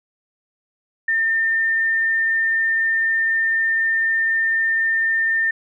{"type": "tone", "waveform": "sine", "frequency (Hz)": 1806, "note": "A6", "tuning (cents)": 45, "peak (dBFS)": -16, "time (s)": [1.08, 5.51], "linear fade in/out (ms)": 5, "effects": []}